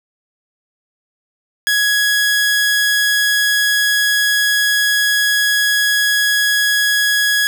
sawtooth tone, 1670 Hz, G#6, 9 cents sharp, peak -9 dBFS, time 1.67-7.47 s, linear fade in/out 0 ms, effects 8-bit

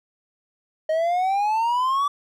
triangle exponential sweep, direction up, 622.3 to 1160 Hz, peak -17 dBFS, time 0.89-2.08 s, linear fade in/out 5 ms, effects none

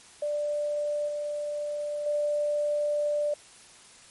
sine tone with level steps, 590 Hz, D5, 8 cents sharp, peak -26 / -29 / -24 dBFS, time 0.22-3.34 s, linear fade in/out 5 ms, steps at 1.08 / 2.06 s, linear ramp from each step 5 ms, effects white hiss -52 dBFS RMS until 4.1 s + MP3 48 kbps

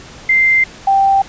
sine tone pair in turn, 2087 / 783.3 Hz, C7 / G5, -5 / -2 cents, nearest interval octave + perfect fourth, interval 1697 cents, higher first, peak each -8 dBFS, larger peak neither, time 0.29-0.64 / 0.87-1.22 s, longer neither, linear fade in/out 5 ms, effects pink hiss -36 dBFS RMS until 1.28 s + resampled to 16000 Hz

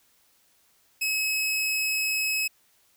sawtooth tone, 2567 Hz, E7, 47 cents flat, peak -21 dBFS, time 1.01-2.48 s, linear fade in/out 10 ms, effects white hiss -64 dBFS RMS until 2.96 s

